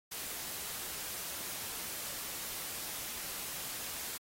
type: noise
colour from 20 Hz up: white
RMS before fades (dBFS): -41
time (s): 0.11-4.18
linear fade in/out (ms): 10
effects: AAC 48 kbps